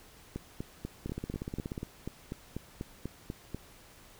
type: two click trains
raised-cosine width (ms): 3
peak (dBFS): -23 / -23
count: 14 / 13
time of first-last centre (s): 0.36-3.546 / 1.06-1.779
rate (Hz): 4.08 / 16.7
effects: pink hiss -56 dBFS RMS until 4.19 s